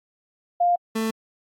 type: tone pair in turn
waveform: sine / 30% pulse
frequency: 702 / 222.1 Hz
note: F5 / A3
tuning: +9 / +16 cents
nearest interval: octave + minor sixth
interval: 1993 cents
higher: first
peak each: -16 / -20 dBFS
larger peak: first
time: 0.6-0.76 / 0.95-1.11 s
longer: neither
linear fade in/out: 10 ms
effects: AAC 48 kbps